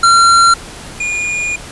square tone pair in turn, 1370 / 2433 Hz, F6 / D#7, -34 / -39 cents, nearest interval minor seventh, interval 995 cents, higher second, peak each -6 / -16 dBFS, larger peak first, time 0.03-0.54 / 1-1.56 s, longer second, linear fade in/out 5 ms, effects pink hiss -31 dBFS RMS until 1.71 s + resampled to 24000 Hz

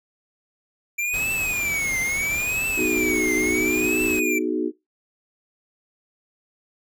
square tone with vibrato, 2349 Hz, D7, in tune, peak -23 dBFS, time 0.98-4.39 s, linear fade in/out 10 ms, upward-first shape triangle, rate 0.74 Hz, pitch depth 220 cents each way
pink noise, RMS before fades -35 dBFS, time 1.13-4.2 s, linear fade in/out 10 ms
sine chord, G# minor seventh, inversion first, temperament equal with one note detuned, 246.9 / 311.1 / 370 / 422.1 Hz, B3 / D#4 / F#4 / G#4, 0 / 0 / 0 / +28 cents, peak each -29 / -25 / -25 / -29 dBFS, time 2.76-4.72 s, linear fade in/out 50 ms
effects noise-tail reverb RT60 0.2 s tail -20 dB re dry

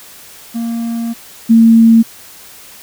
triangle / sine tone pair in turn, 231.8 / 227.3 Hz, A#3 / A#3, -10 / -43 cents, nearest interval unison, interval 33 cents, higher first, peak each -14 / -3 dBFS, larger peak second, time 0.54-1.14 / 1.49-2.03 s, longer first, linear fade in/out 20 ms, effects white hiss -37 dBFS RMS until 2.82 s

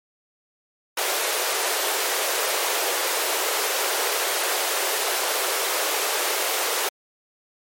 pink high-pass noise, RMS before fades -24 dBFS, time 0.97-6.89 s, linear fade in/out 5 ms, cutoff 380 Hz, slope 48 dB/octave, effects MP3 64 kbps

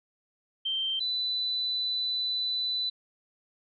sine tone pair in turn, 3136 / 3991 Hz, G7 / B7, 0 / +17 cents, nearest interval major third, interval 417 cents, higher second, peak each -27 dBFS, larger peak neither, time 0.65-1 / 1-2.9 s, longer second, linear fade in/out 10 ms, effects none

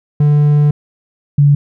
triangle / sine tone pair in turn, 147.4 / 143.54 Hz, D3 / D3, +7 / -39 cents, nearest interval unison, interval 46 cents, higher first, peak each -5 dBFS, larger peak neither, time 0.2-0.71 / 1.38-1.55 s, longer first, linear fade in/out 5 ms, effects none

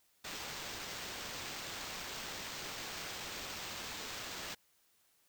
white noise with sample-and-hold, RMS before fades -44 dBFS, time 0.24-4.55 s, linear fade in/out 10 ms, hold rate 11025 Hz, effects white hiss -72 dBFS RMS until 5.28 s

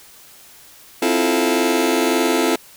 sawtooth chord, F major seventh, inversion second, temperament just, 261.9 / 327.4 / 349.2 / 436.5 Hz, C4 / E4 / F4 / A4, +2 / -12 / 0 / -14 cents, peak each -17 dBFS, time 1.02-2.56 s, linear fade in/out 5 ms, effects white hiss -45 dBFS RMS until 2.76 s

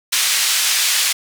pink band-pass noise, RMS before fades -17 dBFS, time 0.12-1.13 s, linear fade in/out 10 ms, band 2600 to 11000 Hz, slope 12 dB/octave, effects none

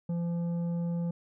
sine tone with tanh clipping, 171 Hz, F3, 36 cents flat, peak -30 dBFS, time 0.09-1.11 s, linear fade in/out 5 ms, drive 8 dB, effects none

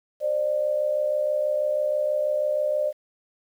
sine tone pair together, 533 / 599.2 Hz, C5 / D5, +32 / +35 cents, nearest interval major second, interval 203 cents, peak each -28 / -22 dBFS, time 0.2-2.93 s, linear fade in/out 50 ms, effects 9-bit

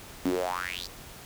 sawtooth tone with high-pass filter sweep, 89.9 Hz, F#2, 49 cents flat, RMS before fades -31 dBFS, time 0.25-0.87 s, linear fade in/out 5 ms, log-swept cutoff 240 to 5000 Hz, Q 6.5, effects pink hiss -46 dBFS RMS until 1.25 s

